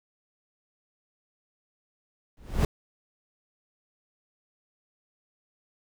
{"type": "noise with exponential growth", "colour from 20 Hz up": "brown", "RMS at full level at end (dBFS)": -17, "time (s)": [2.37, 2.65], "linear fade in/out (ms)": 2, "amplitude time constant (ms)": 60, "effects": []}